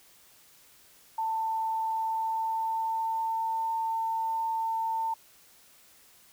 sine tone with pitch glide, 891 to 899.3 Hz, A5 to A5, +22 to +38 cents, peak -27 dBFS, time 1.18-5.14 s, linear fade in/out 5 ms, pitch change +16 cents, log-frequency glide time 1.92-3.43 s, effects white hiss -58 dBFS RMS until 6.32 s

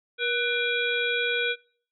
harmonic tone with a mistuned harmonic, 477.9 Hz, A#4, 43 cents sharp, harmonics 1 / 3 / 5 / 7 / 8, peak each -30 / -28 / -29 / -31 / -36 dBFS, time 0.18-1.56 s, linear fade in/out 50 ms, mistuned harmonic 3, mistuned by +69 cents, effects noise-tail reverb RT60 0.5 s tail -24 dB re dry

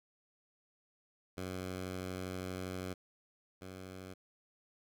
10% pulse tone pair in turn, 92.5 / 93.36 Hz, F#2 / F#2, 0 / +16 cents, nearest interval unison, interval 16 cents, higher second, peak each -31 / -38 dBFS, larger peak first, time 1.37-2.94 / 3.61-4.14 s, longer first, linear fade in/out 10 ms, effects none

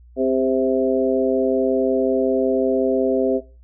harmonic tone with a mistuned harmonic, 130.81 Hz, C3, in tune, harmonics 2 / 3 / 4 / 5, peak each -21 / -21 / -22 / -24 dBFS, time 0.16-3.41 s, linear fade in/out 50 ms, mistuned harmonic 3, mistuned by +23 cents, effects noise-tail reverb RT60 0.3 s tail -17 dB re dry + added 60 Hz sine -44 dBFS peak until 3.63 s

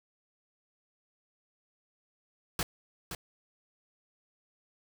pink noise with echo, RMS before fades -31 dBFS, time 2.59-2.63 s, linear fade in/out 2 ms, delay 520 ms, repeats 1, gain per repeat -8 dB, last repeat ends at 3.15 s, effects none

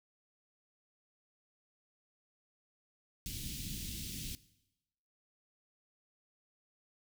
pink band-stop noise, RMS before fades -42 dBFS, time 3.26-4.35 s, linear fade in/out 0 ms, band 260 to 2900 Hz, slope 24 dB/octave, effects noise-tail reverb RT60 0.9 s tail -18 dB re dry

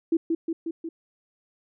sine tone with echo, 329.6 Hz, E4, in tune, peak -18 dBFS, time 0.12-0.17 s, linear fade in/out 5 ms, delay 180 ms, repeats 4, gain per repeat -3 dB, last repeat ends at 0.89 s, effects none

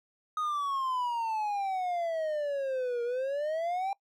triangle exponential two-way sweep, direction down then up, 1255 to 470 to 799 Hz, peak -27 dBFS, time 0.37-3.93 s, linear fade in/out 2 ms, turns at 3.03 s, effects noise-tail reverb RT60 0.1 s tail -22 dB re dry

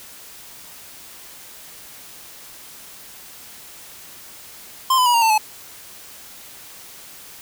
square tone with pitch steps, 1046.5 / 1006.2 / 967.4 / 930.2 / 894.3 / 859.9 Hz, C6 / B5 / B5 / A#5 / A5 / A5, 0 / +32 / -36 / -4 / +28 / -40 cents, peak -14 dBFS, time 4.9-5.38 s, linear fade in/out 5 ms, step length 80 ms, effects white hiss -41 dBFS RMS until 7.41 s

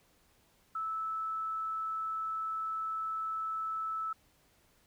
sine tone, 1310 Hz, E6, 11 cents flat, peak -33 dBFS, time 0.75-4.13 s, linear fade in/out 5 ms, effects pink hiss -68 dBFS RMS until 4.86 s

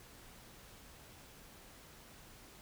silence, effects pink hiss -57 dBFS RMS until 2.61 s

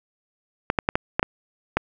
clicks, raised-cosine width 0.5 ms, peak -4 dBFS, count 7, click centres 0.701 / 0.788 / 0.889 / 0.955 / 1.195 / 1.229 / 1.77 s, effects none

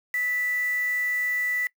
sine tone with quantisation, 1973 Hz, B6, 2 cents flat, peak -24 dBFS, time 0.14-1.67 s, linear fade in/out 2 ms, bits 6, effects noise-tail reverb RT60 0.1 s tail -22 dB re dry

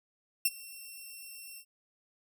5% pulse tone with ADSR envelope, 2708 Hz, E7, 46 cents sharp, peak -13 dBFS, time 0.45-1.65 s, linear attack 5 ms, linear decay 38 ms, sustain -23 dB, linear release 73 ms, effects none

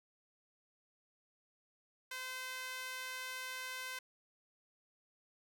sawtooth tone with high-pass filter, 514 Hz, C5, 31 cents flat, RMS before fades -44 dBFS, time 2.11-3.99 s, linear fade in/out 5 ms, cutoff 1600 Hz, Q 1.3, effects none

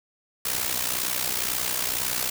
white noise with amplitude modulation, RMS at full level -24 dBFS, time 0.45-2.3 s, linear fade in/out 5 ms, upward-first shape sine, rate 62 Hz, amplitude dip 70%, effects none

